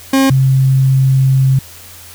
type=tone pair in turn; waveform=40% pulse / sine; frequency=269.1 / 133.16 Hz; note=C4 / C3; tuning=+49 / +31 cents; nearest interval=octave; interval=1218 cents; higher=first; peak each=-7 dBFS; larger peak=neither; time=0.13-0.3 / 0.3-1.59 s; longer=second; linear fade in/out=5 ms; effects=added 88 Hz sine -41 dBFS peak until 2.14 s + white hiss -36 dBFS RMS until 2.14 s